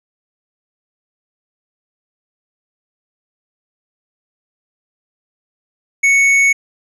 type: tone with hard clipping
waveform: triangle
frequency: 2217 Hz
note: C#7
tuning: in tune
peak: -10 dBFS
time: 6.03-6.53 s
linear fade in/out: 10 ms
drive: 10 dB
effects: resampled to 32000 Hz